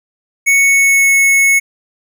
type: tone with pitch glide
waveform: square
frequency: 2217 to 2198 Hz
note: C#7 to C#7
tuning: 0 to -15 cents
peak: -8 dBFS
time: 0.46-1.6 s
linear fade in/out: 20 ms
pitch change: -15 cents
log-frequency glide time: 0.58-1.13 s
effects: none